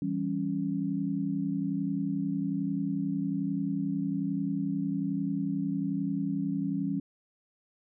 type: chord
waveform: sine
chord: C# diminished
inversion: first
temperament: equal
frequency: 164.81 / 196 / 277.2 Hz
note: E3 / G3 / C#4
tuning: 0 / 0 / 0 cents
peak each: -34 / -32 / -31 dBFS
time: 0.02-7 s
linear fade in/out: 2 ms
effects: none